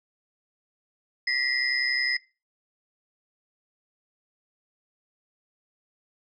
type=tone cluster; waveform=sine; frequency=1931 / 2062 / 5070 Hz; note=B6 / C7 / D#8; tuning=-39 / -26 / +32 cents; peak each=-27 dBFS; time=1.27-2.17 s; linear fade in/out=5 ms; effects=noise-tail reverb RT60 0.3 s tail -21 dB re dry + tanh soft clip ceiling -13 dBFS